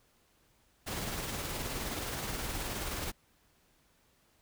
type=noise with tremolo; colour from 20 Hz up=pink; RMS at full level=-36 dBFS; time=0.86-3.12 s; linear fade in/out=20 ms; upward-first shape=sine; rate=19 Hz; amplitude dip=30%; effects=pink hiss -69 dBFS RMS until 4.41 s